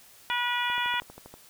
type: harmonic tone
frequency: 485.1 Hz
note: B4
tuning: 31 cents flat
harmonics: 2 / 3 / 4 / 5 / 6 / 7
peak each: -30 / -32 / -33 / -34 / -35 / -35 dBFS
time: 0.3-1 s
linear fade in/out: 0 ms
type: click train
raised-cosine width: 1 ms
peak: -30 dBFS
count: 9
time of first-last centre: 0.7-1.34 s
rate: 12.5 Hz
effects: white hiss -54 dBFS RMS until 1.49 s